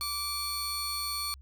sawtooth tone pair together, 1166 / 4402 Hz, D6 / C#8, -13 / -13 cents, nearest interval octave + major seventh, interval 2300 cents, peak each -33 / -30 dBFS, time 0.01-1.34 s, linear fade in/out 0 ms, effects added 66 Hz sine -48 dBFS peak until 1.41 s

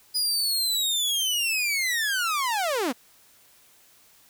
sawtooth linear sweep, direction down, 4978 to 216.9 Hz, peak -20 dBFS, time 0.14-2.93 s, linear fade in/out 20 ms, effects white hiss -57 dBFS RMS until 4.29 s

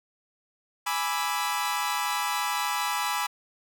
sawtooth chord, E dominant seventh, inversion first, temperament equal, 830.6 / 987.8 / 1174.7 / 1318.5 Hz, G#5 / B5 / D6 / E6, 0 / 0 / 0 / 0 cents, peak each -28 / -26 / -30 / -30 dBFS, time 0.86-3.27 s, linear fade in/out 10 ms, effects none

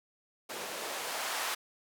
blue noise with band-pass filter sweep, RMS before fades -37 dBFS, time 0.49-1.55 s, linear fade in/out 10 ms, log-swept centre 380 to 1000 Hz, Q 1.1, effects none

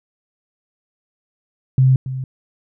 sine tone with echo, 130.81 Hz, C3, in tune, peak -9 dBFS, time 1.78-1.96 s, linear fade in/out 2 ms, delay 280 ms, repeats 1, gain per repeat -13 dB, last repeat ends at 2.24 s, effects none

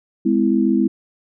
sine chord, Ab augmented, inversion none, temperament equal with one note detuned, 207.7 / 255.2 / 329.6 Hz, Ab3 / C4 / E4, 0 / -43 / 0 cents, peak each -18 dBFS, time 0.25-0.88 s, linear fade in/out 10 ms, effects none

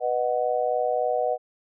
sine chord, B major, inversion none, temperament just, 493.9 / 617.4 / 740.8 Hz, B4 / D#5 / F#5, 0 / -14 / +2 cents, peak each -26 dBFS, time 0-1.38 s, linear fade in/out 50 ms, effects none

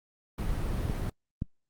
brown noise, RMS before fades -31 dBFS, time 0.38-1.1 s, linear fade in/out 5 ms
clicks, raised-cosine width 5 ms, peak -18 dBFS, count 2, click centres 0.898 / 1.421 s
effects noise-tail reverb RT60 0.1 s tail -24 dB re dry + Opus 32 kbps

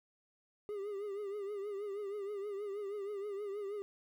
triangle tone with vibrato, 405.4 Hz, G#4, 42 cents flat, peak -36 dBFS, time 0.69-3.82 s, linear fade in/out 0 ms, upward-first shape triangle, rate 6.3 Hz, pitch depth 86 cents each way, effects 12-bit

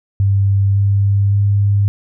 sine tone with pitch steps, 98.8 / 99.89 / 100.99 Hz, G2 / G2 / G#2, +14 / +33 / -48 cents, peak -10 dBFS, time 0.2-1.88 s, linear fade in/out 0 ms, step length 560 ms, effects none

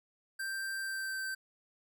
square tone with pitch glide, 1572 to 1553.9 Hz, G6 to G6, +4 to -16 cents, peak -36 dBFS, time 0.39-1.35 s, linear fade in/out 10 ms, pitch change -20 cents, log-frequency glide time 0.79-1.17 s, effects none

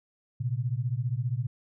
sine beating tone pair, 116.54 / 131.54 Hz, A#2 / C3, 0 / +10 cents, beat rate 15 Hz, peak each -29 / -30 dBFS, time 0.4-1.47 s, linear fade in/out 10 ms, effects none

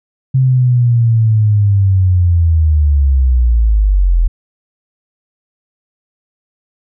sine linear sweep, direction down, 132.6 to 40.38 Hz, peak -7 dBFS, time 0.34-4.28 s, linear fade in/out 10 ms, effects none

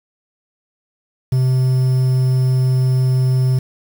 triangle tone with quantisation, 129 Hz, C3, 24 cents flat, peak -10 dBFS, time 1.32-3.59 s, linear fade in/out 5 ms, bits 6, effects none

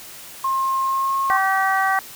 sine tone with pitch glide, 1066 to 1082.1 Hz, C6 to C#6, +32 to -42 cents, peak -18 dBFS, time 0.44-1.37 s, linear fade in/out 5 ms, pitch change +26 cents, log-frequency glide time 0.83-1.17 s
harmonic tone, 384.8 Hz, G4, 32 cents flat, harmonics 2 / 3 / 4 / 5, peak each -20 / -22 / -23 / -24 dBFS, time 1.3-1.99 s, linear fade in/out 0 ms
effects white hiss -39 dBFS RMS until 2.15 s

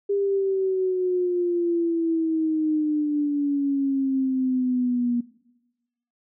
sine exponential sweep, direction down, 403.2 to 239.1 Hz, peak -20 dBFS, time 0.09-5.21 s, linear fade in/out 10 ms, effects noise-tail reverb RT60 1.0 s tail -20 dB re dry

